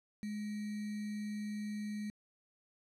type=tone with sample-and-hold; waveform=sine; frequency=209.4 Hz; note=G#3; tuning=15 cents sharp; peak=-37 dBFS; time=0.23-2.1 s; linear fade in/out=0 ms; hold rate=2100 Hz; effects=low-pass 10000 Hz 12 dB/octave